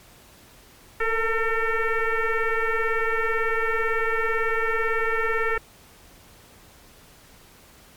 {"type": "tone with frequency modulation", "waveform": "sine", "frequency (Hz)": 899, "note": "A5", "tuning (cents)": 37, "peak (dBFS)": -20, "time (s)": [1, 5.58], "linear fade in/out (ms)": 5, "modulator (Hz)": 454, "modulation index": 2.7, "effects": ["pink hiss -51 dBFS RMS until 7.96 s", "MP3 96 kbps"]}